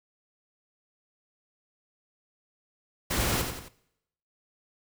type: noise with echo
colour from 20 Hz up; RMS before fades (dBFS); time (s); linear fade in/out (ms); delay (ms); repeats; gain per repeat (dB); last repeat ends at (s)
pink; -28; 3.1-3.42; 10; 89; 3; -6; 3.687
effects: noise-tail reverb RT60 0.8 s tail -20 dB re dry